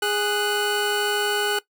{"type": "tone pair together", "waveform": "25% pulse", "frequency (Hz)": [413.4, 1483], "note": ["G#4", "F#6"], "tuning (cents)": [-8, 4], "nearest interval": "octave + minor seventh", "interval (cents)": 2212, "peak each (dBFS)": -20, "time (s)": [0.02, 1.59], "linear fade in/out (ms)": 5, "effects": ["noise-tail reverb RT60 0.1 s tail -18 dB re dry"]}